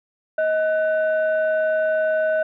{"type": "tone pair together", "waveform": "sine", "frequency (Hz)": [629.8, 1498], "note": ["D#5", "F#6"], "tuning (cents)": [21, 21], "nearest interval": "octave + minor third", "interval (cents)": 1500, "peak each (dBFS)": [-17, -25], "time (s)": [0.38, 2.43], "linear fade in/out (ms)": 5, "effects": ["tanh soft clip ceiling -12 dBFS"]}